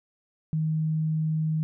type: tone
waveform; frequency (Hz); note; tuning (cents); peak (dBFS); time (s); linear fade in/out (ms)
sine; 157.1; D#3; +17; -23; 0.53-1.63; 0
effects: none